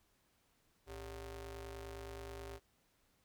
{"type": "ring-modulated tone", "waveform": "sawtooth", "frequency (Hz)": 168.5, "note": "E3", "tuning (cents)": 38, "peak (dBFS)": -39, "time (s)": [0.86, 2.6], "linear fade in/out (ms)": 50, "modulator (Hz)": 228, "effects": ["pink hiss -75 dBFS RMS until 3.24 s"]}